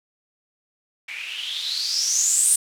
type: noise with low-pass filter sweep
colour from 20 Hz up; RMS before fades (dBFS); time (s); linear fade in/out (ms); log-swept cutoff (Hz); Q
violet; -23; 1.08-2.56; 5; 2200 to 9200; 9.2
effects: none